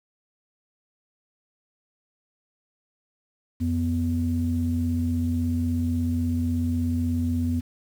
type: tone pair together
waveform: sine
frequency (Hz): 87.77 / 246.9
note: F2 / B3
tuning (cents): +9 / 0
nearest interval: octave + tritone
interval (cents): 1791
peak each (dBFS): -24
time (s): 3.6-7.61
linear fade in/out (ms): 20
effects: tanh soft clip ceiling -14 dBFS + 8-bit